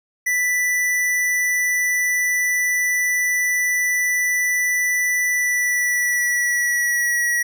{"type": "tone with pitch glide", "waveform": "square", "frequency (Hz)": [1978, 1920.6], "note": ["B6", "B6"], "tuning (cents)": [2, -49], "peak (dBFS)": -18, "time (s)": [0.26, 7.43], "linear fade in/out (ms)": 10, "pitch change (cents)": -51, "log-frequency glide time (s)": [5.29, 7.25], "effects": []}